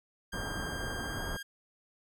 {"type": "tone with pitch glide", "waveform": "sawtooth", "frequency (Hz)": [1600, 1613.9], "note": ["G6", "G6"], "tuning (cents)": [35, 50], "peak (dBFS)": -36, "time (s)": [0.32, 1.43], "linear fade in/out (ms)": 10, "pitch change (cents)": 15, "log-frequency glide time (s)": [1.08, 1.22]}
{"type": "low-pass noise", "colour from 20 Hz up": "pink", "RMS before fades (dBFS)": -38, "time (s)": [0.33, 1.37], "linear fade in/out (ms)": 5, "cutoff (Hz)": 1700, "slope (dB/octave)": 48}
{"effects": []}